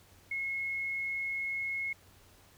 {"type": "tone", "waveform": "sine", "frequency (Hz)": 2171, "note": "C#7", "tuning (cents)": -37, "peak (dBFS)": -32, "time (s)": [0.31, 1.93], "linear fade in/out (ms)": 5, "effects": ["added 93 Hz sine -63 dBFS peak until 2.57 s", "pink hiss -61 dBFS RMS until 2.57 s"]}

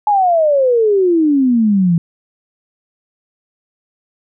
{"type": "exponential sweep", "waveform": "sine", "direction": "down", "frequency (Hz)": [856, 163.5], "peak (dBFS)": -9, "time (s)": [0.07, 1.98], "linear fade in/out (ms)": 2, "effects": []}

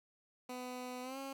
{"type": "tone with pitch glide", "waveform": "15% pulse", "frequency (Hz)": [250.6, 271.7], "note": ["B3", "C#4"], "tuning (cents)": [25, -35], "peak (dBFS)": -36, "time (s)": [0.49, 1.33], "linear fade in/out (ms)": 5, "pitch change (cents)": 140, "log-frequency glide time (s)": [1.02, 1.18], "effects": []}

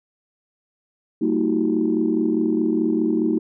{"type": "tone cluster", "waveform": "sine", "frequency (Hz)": [195, 229.3, 317.4, 362.2, 387.1], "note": ["G3", "A#3", "D#4", "F#4", "G4"], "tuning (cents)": [-9, -28, 35, -37, -22], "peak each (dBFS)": [-28, -22, -20, -26, -28], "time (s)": [1.21, 3.39], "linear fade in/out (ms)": 10, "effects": ["tanh soft clip ceiling -8 dBFS"]}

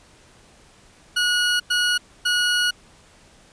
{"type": "tone bursts at uneven times", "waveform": "20% pulse", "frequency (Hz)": 1454, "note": "F#6", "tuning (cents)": -31, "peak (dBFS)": -13, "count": 3, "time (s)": [[1.16, 1.6], [1.7, 1.98], [2.25, 2.71]], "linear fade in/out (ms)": 10, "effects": ["pink hiss -52 dBFS RMS until 3.52 s", "resampled to 22050 Hz"]}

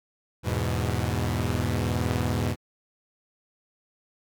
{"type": "chord", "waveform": "sawtooth", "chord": "E major", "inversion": "none", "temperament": "equal", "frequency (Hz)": [82.41, 103.83, 123.47], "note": ["E2", "G#2", "B2"], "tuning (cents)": [0, 0, 0], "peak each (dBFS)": -25, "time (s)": [0.43, 2.56], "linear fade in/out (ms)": 50, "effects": ["Opus 48 kbps"]}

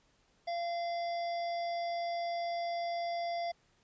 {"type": "harmonic tone", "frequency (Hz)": 687, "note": "F5", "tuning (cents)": -29, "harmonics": [1, 3, 5, 7, 8], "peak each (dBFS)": [-33, -46, -52, -49, -55], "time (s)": [0.47, 3.52], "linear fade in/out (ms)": 10, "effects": ["pink hiss -70 dBFS RMS until 3.83 s", "resampled to 16000 Hz"]}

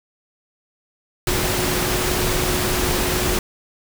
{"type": "tone in noise", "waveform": "sine", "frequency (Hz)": 363.7, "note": "F#4", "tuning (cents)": -30, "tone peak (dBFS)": -26, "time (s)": [1.27, 3.39], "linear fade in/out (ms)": 2, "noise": "pink", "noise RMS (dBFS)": -21, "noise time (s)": [1.27, 3.39], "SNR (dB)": -8, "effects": []}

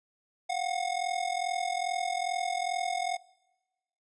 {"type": "ring-modulated tone", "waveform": "square", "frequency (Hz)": 724, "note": "F#5", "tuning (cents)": -38, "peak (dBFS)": -27, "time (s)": [0.49, 3.17], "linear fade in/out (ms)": 10, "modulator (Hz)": 21.2, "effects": ["noise-tail reverb RT60 1.0 s tail -22 dB re dry", "resampled to 22050 Hz"]}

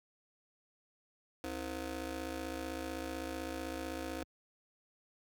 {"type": "ring-modulated tone", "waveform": "20% pulse", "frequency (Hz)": 198.2, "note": "G3", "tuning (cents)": 19, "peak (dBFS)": -30, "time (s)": [1.44, 4.23], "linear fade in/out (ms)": 0, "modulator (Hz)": 127, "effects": ["high-pass 80 Hz 12 dB/octave"]}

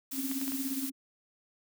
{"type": "noise", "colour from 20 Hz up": "blue", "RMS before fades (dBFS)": -38, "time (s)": [0.11, 0.9], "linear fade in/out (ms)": 10}
{"type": "tone with tremolo", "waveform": "sine", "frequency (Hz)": 269, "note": "C4", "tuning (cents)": 48, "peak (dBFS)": -30, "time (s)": [0.12, 0.92], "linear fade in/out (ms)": 50, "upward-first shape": "sine", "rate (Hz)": 17, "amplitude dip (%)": 70}
{"type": "clicks", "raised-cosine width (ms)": 0.3, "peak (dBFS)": -27, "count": 4, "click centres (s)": [0.315, 0.415, 0.479, 0.52]}
{"effects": []}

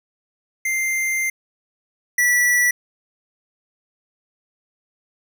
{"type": "tone pair in turn", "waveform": "square", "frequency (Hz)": [2093, 1954], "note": ["C7", "B6"], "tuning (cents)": [0, -19], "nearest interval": "minor second", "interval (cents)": 119, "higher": "first", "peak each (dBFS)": [-20, -15], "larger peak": "second", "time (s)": [[0.65, 1.3], [2.18, 2.71]], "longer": "first", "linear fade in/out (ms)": 5, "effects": []}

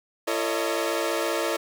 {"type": "tone cluster", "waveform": "sawtooth", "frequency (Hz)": [339.4, 448.5, 558, 624], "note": ["F4", "A4", "C#5", "D#5"], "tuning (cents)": [-49, 33, 11, 5], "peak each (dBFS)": -26, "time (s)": [0.27, 1.57], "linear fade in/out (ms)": 10, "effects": []}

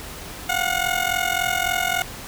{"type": "ring-modulated tone", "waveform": "15% pulse", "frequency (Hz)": 723, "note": "F#5", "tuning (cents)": -40, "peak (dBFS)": -11, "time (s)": [0.49, 2.02], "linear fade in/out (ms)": 0, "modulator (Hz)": 21.8, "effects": ["pink hiss -36 dBFS RMS until 2.27 s"]}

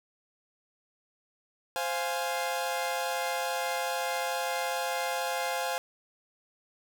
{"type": "chord", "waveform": "sawtooth", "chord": "F minor", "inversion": "second", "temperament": "equal", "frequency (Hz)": [523.3, 698.5, 830.6], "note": ["C5", "F5", "Ab5"], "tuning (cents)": [0, 0, 0], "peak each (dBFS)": -30, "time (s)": [1.76, 5.78], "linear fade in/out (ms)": 0, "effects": []}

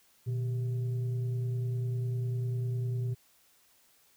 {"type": "tone with frequency modulation", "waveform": "sine", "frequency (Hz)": 120, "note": "B2", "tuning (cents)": -49, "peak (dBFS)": -29, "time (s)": [0.26, 3.15], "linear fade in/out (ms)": 20, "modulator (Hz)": 270, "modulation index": 0.32, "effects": ["white hiss -65 dBFS RMS until 4.16 s"]}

